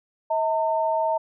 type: tone pair together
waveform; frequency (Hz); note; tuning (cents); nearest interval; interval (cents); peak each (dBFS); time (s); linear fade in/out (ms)
sine; 640.6 / 906; E5 / A#5; -50 / -50; tritone; 600; -23; 0.3-1.18; 10
effects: none